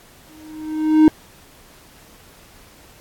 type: tone with exponential growth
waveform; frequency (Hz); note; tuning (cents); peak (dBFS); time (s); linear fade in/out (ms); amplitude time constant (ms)
triangle; 310.8; D#4; -2; -3; 0.29-1.08; 0; 170
effects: pink hiss -48 dBFS RMS until 3 s + AAC 64 kbps